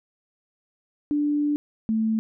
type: tone pair in turn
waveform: sine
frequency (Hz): 293.7 / 220.9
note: D4 / A3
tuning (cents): 0 / +7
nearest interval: perfect fourth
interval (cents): 493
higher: first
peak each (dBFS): -20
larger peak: neither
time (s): 1.11-1.56 / 1.89-2.19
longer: first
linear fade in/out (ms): 0
effects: none